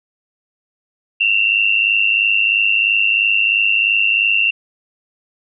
sine tone pair together, 2663 / 2766 Hz, E7 / F7, +17 / -17 cents, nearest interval minor second, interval 66 cents, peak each -16 / -14 dBFS, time 1.2-4.51 s, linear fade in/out 10 ms, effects none

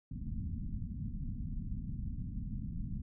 pink low-pass noise, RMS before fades -39 dBFS, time 0.11-3.02 s, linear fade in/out 5 ms, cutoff 240 Hz, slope 48 dB/octave, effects none

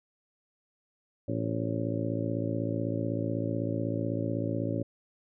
harmonic tone with a mistuned harmonic, 56 Hz, A1, 31 cents sharp, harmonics 2 / 3 / 4 / 5 / 6 / 7 / 8 / 9 / 10, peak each -33 / -37 / -39 / -34 / -37 / -42 / -43 / -46 / -37 dBFS, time 1.28-4.83 s, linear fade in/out 5 ms, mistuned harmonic 9, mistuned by +62 cents, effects none

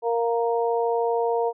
harmonic tone, 233.1 Hz, A#3, in tune, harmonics 2 / 3 / 4, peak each -22 / -27 / -28 dBFS, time 0.02-1.53 s, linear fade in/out 50 ms, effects none

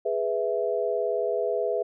sine chord, E major, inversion first, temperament equal, 415.3 / 493.9 / 659.3 Hz, G#4 / B4 / E5, 0 / 0 / 0 cents, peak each -28 dBFS, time 0.05-1.83 s, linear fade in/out 10 ms, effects none

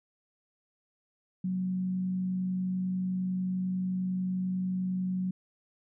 sine tone with frequency modulation, 185 Hz, F#3, in tune, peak -28 dBFS, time 1.44-5.31 s, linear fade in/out 5 ms, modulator 51.2 Hz, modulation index 0.2, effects none

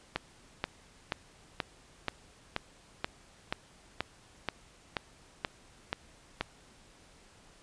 click train, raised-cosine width 0.3 ms, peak -14 dBFS, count 14, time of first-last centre 0.16-6.41 s, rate 2.08 Hz, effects pink hiss -59 dBFS RMS until 7.62 s + resampled to 22050 Hz

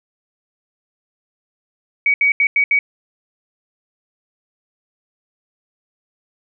sine tone bursts at uneven times, 2259 Hz, C#7, 32 cents sharp, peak -11 dBFS, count 5, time 2.06-2.14 / 2.21-2.32 / 2.4-2.47 / 2.56-2.64 / 2.71-2.79 s, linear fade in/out 2 ms, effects none

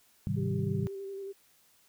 sine chord, Ab major seventh, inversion none, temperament equal with one note detuned, 103.83 / 130.81 / 155.56 / 193.3 Hz, Ab2 / C3 / Eb3 / G3, 0 / 0 / 0 / -24 cents, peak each -34 dBFS, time 0.27-0.87 s, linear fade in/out 0 ms
sine tone with vibrato, 392 Hz, G4, in tune, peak -37 dBFS, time 0.36-1.33 s, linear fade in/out 20 ms, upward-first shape square, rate 11 Hz, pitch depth 19 cents each way
effects white hiss -65 dBFS RMS until 1.88 s

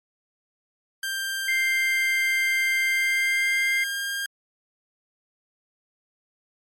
sawtooth tone with pitch glide, 1581 to 1607.7 Hz, G6 to G6, +14 to +43 cents, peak -23 dBFS, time 1.03-4.26 s, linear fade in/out 2 ms, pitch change +29 cents, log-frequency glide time 2.85-3.73 s
sine tone, 2093 Hz, C7, in tune, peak -21 dBFS, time 1.48-3.84 s, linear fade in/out 5 ms
effects MP3 64 kbps

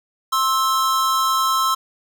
square tone pair together, 1059.8 / 1311 Hz, C6 / E6, +22 / -10 cents, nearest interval major third, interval 368 cents, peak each -20 dBFS, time 0.32-1.75 s, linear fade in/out 10 ms, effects none

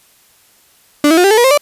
35% pulse tone with pitch steps, 293.7 / 324 / 357.4 / 394.3 / 435 / 479.9 / 529.4 / 584 Hz, D4 / E4 / F4 / G4 / A4 / B4 / C5 / D5, 0 / -30 / +40 / +10 / -20 / -50 / +20 / -10 cents, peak -5 dBFS, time 1.04-1.576 s, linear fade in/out 2 ms, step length 67 ms, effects white hiss -50 dBFS RMS until 1.61 s + resampled to 32000 Hz

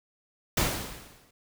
pink noise with exponential decay, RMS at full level -23 dBFS, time 0.57-1.31 s, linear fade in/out 5 ms, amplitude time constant 160 ms, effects none

